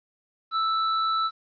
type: tone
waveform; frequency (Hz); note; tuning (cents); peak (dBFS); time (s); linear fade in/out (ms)
square; 1318; E6; -1; -23; 0.51-1.31; 50
effects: resampled to 11025 Hz + 10-bit